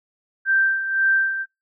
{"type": "tone with tremolo", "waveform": "sine", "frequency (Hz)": 1568, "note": "G6", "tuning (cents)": 0, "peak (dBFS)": -14, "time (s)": [0.45, 1.46], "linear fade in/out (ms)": 50, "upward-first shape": "sine", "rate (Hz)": 1.9, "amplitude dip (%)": 65, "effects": ["noise-tail reverb RT60 0.2 s tail -23 dB re dry"]}